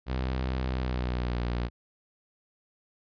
sawtooth tone with pitch glide, 64.2 to 59.9 Hz, C2 to A#1, -32 to +48 cents, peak -24 dBFS, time 0.06-1.7 s, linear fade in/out 50 ms, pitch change -120 cents, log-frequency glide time 0.69-1.4 s, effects resampled to 11025 Hz

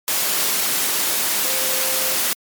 sine tone in noise, 523.3 Hz, C5, in tune, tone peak -30 dBFS, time 1.45-2.15 s, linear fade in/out 0 ms, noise white, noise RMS -20 dBFS, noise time 0.08-2.33 s, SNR -13 dB, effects high-pass 200 Hz 12 dB/octave + MP3 96 kbps

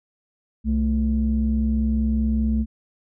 sine tone pair together, 65 / 220.2 Hz, C2 / A3, -11 / +2 cents, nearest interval octave + major sixth, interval 2113 cents, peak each -20 dBFS, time 0.64-2.66 s, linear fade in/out 50 ms, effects tanh soft clip ceiling -12 dBFS

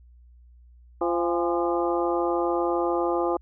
harmonic tone with a mistuned harmonic, 172.9 Hz, F3, 17 cents flat, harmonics 2 / 3 / 4 / 5 / 6 / 7, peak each -25 / -28 / -31 / -30 / -34 / -33 dBFS, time 1.01-3.37 s, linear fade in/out 5 ms, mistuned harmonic 5, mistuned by -76 cents, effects added 60 Hz sine -49 dBFS peak until 3.41 s

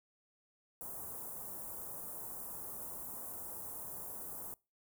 white band-stop noise, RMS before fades -45 dBFS, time 0.81-4.54 s, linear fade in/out 0 ms, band 1100 to 9400 Hz, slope 24 dB/octave, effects noise-tail reverb RT60 0.3 s tail -25 dB re dry

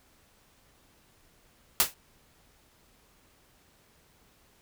white noise with exponential decay, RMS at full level -18 dBFS, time 1.8-1.94 s, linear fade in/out 0 ms, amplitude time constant 29 ms, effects pink hiss -63 dBFS RMS until 4.61 s

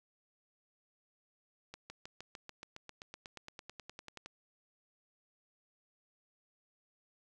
accelerating click train, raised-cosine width 0.2 ms, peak -29 dBFS, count 22, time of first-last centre 1.74-4.26 s, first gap 160 ms, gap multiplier 0.97, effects none

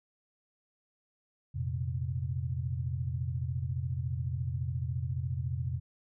sine chord, F suspended fourth, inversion none, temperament equal, 87.31 / 116.54 / 130.81 Hz, F2 / Bb2 / C3, 0 / 0 / 0 cents, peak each -35 / -37 / -34 dBFS, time 1.54-5.8 s, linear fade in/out 20 ms, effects none

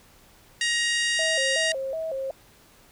harmonic tone, 942 Hz, A#5, 18 cents sharp, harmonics 2 / 3 / 4 / 5 / 6 / 7 / 8 / 9 / 10, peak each -25 / -29 / -31 / -33 / -35 / -36 / -37 / -38 / -39 dBFS, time 0.61-1.72 s, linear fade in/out 2 ms
sine tone with vibrato, 587.3 Hz, D5, in tune, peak -27 dBFS, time 1.19-2.31 s, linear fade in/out 2 ms, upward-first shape square, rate 2.7 Hz, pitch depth 160 cents each way
effects pink hiss -55 dBFS RMS until 2.91 s

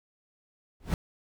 brown noise with exponential growth, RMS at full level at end -21 dBFS, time 0.8-0.94 s, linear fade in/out 1 ms, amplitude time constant 29 ms, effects none

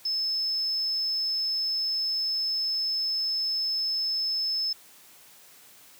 sine tone, 5230 Hz, E8, 15 cents flat, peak -25 dBFS, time 0.05-4.73 s, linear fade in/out 5 ms, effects white hiss -53 dBFS RMS until 5.99 s + high-pass 100 Hz 12 dB/octave

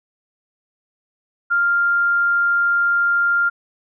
sine tone, 1396.9 Hz, F6, in tune, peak -14 dBFS, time 1.5-3.5 s, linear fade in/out 20 ms, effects none

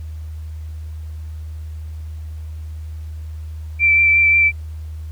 sine tone with vibrato, 2340 Hz, D7, 7 cents flat, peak -10 dBFS, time 3.79-4.52 s, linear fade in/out 50 ms, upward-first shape triangle, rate 5.6 Hz, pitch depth 17 cents each way, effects added 78 Hz sine -27 dBFS peak until 5.11 s + pink hiss -53 dBFS RMS until 5.11 s

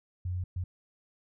sine tone bursts at uneven times, 90.4 Hz, F#2, 40 cents flat, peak -30 dBFS, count 2, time 0.25-0.44 / 0.56-0.64 s, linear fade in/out 5 ms, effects none

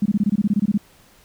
sine tone bursts, 205.2 Hz, G#3, 21 cents flat, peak -14 dBFS, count 13, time 0.02-0.777 s, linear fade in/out 5 ms, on 37 ms, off 23 ms, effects pink hiss -53 dBFS RMS until 1.24 s

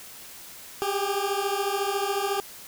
20% pulse beating tone pair, 392 / 406 Hz, G4 / G#4, 0 / -39 cents, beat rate 14 Hz, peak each -23 dBFS, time 0.82-2.4 s, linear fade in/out 0 ms, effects white hiss -44 dBFS RMS until 2.67 s

